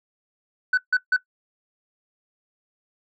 sine tone bursts, 1500 Hz, F#6, 23 cents sharp, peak -13 dBFS, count 3, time 0.73-1.165 s, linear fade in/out 5 ms, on 45 ms, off 150 ms, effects noise-tail reverb RT60 0.1 s tail -18 dB re dry + tanh soft clip ceiling -15 dBFS

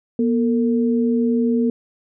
sine tone pair together, 239.4 / 451.9 Hz, A#3 / A4, +46 / +46 cents, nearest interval major seventh, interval 1100 cents, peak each -16 / -22 dBFS, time 0.19-1.7 s, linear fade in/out 2 ms, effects none

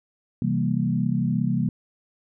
sine chord, C dominant seventh, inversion none, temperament equal, 130.81 / 164.81 / 196 / 233.1 Hz, C3 / E3 / G3 / Bb3, 0 / 0 / 0 / 0 cents, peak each -26 dBFS, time 0.42-1.69 s, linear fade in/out 2 ms, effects none

